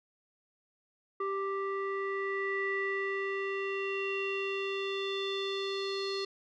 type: tone with low-pass filter sweep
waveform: square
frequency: 392 Hz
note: G4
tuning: in tune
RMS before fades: -34 dBFS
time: 1.2-6.25 s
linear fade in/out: 5 ms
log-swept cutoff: 1400 to 4400 Hz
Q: 5.8
effects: none